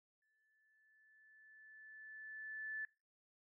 sine tone with exponential growth, 1746 Hz, A6, 14 cents flat, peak -40 dBFS, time 0.22-2.85 s, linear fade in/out 2 ms, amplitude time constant 570 ms, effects noise-tail reverb RT60 0.3 s tail -21 dB re dry

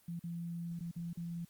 sine tone with dropouts, 170 Hz, F3, 46 cents flat, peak -38 dBFS, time 0.08-1.45 s, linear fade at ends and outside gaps 5 ms, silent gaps 0.194-0.238 / 0.792-0.806 / 0.913-0.961 / 1.132-1.172 s, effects white hiss -67 dBFS RMS until 1.49 s + Opus 32 kbps

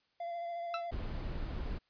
triangle tone with vibrato, 686 Hz, F5, 31 cents flat, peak -35 dBFS, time 0.2-0.91 s, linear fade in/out 5 ms, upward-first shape sine, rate 14 Hz, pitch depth 18 cents each way
sawtooth tone with exponential decay, 1323 Hz, E6, 6 cents sharp, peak -28 dBFS, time 0.74-0.87 s, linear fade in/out 2 ms, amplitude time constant 27 ms
brown noise, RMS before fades -38 dBFS, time 0.91-1.79 s, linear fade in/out 20 ms
effects white hiss -75 dBFS RMS until 1.89 s + resampled to 11025 Hz

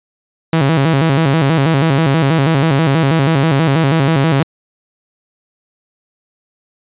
sawtooth tone with vibrato, 149.2 Hz, D3, 28 cents sharp, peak -6 dBFS, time 0.53-4.43 s, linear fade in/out 2 ms, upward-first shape square, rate 6.2 Hz, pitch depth 150 cents each way, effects resampled to 8000 Hz

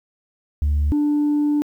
sine tone pair in turn, 73.42 / 294.7 Hz, D2 / D4, 0 / +6 cents, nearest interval 2 octaves, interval 2406 cents, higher second, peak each -14 dBFS, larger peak neither, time 0.62-0.92 / 0.92-1.62 s, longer second, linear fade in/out 0 ms, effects tanh soft clip ceiling -14 dBFS + 9-bit

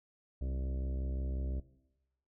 harmonic tone with a mistuned harmonic, 65.7 Hz, C2, 8 cents sharp, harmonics 1 / 2 / 3 / 4 / 5 / 6 / 7 / 8 / 9 / 10, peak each -34 / -45 / -50 / -49 / -54 / -55 / -59 / -62 / -55 / -64 dBFS, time 0.41-1.6 s, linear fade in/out 5 ms, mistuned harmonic 3, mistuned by -47 cents, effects noise-tail reverb RT60 0.9 s tail -17 dB re dry

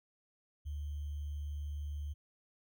sine tone with sample-and-hold, 73.42 Hz, D2, in tune, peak -37 dBFS, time 0.65-2.14 s, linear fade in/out 20 ms, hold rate 3150 Hz, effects none

